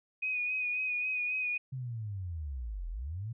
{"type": "tone with vibrato", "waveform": "sine", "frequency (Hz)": 2489, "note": "D#7", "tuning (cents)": 0, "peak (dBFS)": -30, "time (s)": [0.22, 1.58], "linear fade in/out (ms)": 10, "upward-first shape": "sine", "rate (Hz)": 3.7, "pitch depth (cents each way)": 31}
{"type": "linear two-way sweep", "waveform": "sine", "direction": "down then up", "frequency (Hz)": [133.8, 38.89, 120.4], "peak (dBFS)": -35, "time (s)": [1.72, 3.33], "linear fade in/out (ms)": 10, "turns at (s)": 2.89}
{"effects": []}